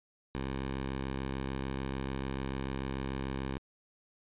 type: tone with vibrato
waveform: 10% pulse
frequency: 66.8 Hz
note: C2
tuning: 36 cents sharp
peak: -26 dBFS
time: 0.35-3.58 s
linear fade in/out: 0 ms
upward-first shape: triangle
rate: 20 Hz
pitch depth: 23 cents each way
effects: resampled to 8000 Hz